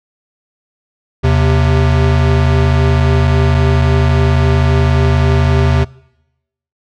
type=tone pair together; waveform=square; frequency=79.22 / 130.81 Hz; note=D#2 / C3; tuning=+32 / 0 cents; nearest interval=major sixth; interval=868 cents; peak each=-12 dBFS; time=1.23-5.85 s; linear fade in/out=20 ms; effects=noise-tail reverb RT60 0.9 s tail -23 dB re dry + low-pass 4000 Hz 12 dB/octave